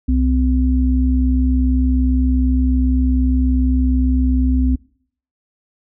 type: tone pair together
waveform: sine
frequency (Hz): 64.1 / 256.4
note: C2 / C4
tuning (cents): -35 / -35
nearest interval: 2 octaves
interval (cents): 2400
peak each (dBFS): -14 / -17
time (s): 0.08-4.76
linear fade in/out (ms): 10
effects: noise-tail reverb RT60 0.6 s tail -23 dB re dry